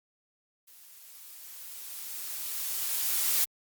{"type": "noise with level ramp", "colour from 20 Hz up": "blue", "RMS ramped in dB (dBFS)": [-54, -25], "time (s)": [0.67, 3.45], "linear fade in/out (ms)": 10, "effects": ["Opus 48 kbps"]}